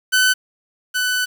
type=tone pair in turn; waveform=sawtooth; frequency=1510 / 1497.8 Hz; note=F#6 / F#6; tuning=+35 / +21 cents; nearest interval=unison; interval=14 cents; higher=first; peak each=-9 / -14 dBFS; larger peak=first; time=0.12-0.34 / 0.94-1.26 s; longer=second; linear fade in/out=20 ms; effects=7-bit